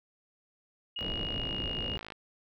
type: tone with pitch glide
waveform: sine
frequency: 2874 to 2856 Hz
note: F7 to F7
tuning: +49 to +38 cents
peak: -34 dBFS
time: 0.96-1.97 s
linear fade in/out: 5 ms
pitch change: -11 cents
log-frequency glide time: 1.15-1.66 s
type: click train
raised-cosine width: 0.3 ms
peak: -26 dBFS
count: 62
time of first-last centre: 0.99-2.122 s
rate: 53.9 Hz
type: low-pass noise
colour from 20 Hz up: pink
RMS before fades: -38 dBFS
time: 1.01-1.98 s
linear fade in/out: 0 ms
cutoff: 640 Hz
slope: 24 dB/octave
effects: none